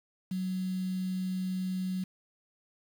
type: tone with quantisation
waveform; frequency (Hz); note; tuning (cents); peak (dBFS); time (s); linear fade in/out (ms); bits
sine; 185.8; F#3; +7; -30; 0.31-2.04; 5; 8
effects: none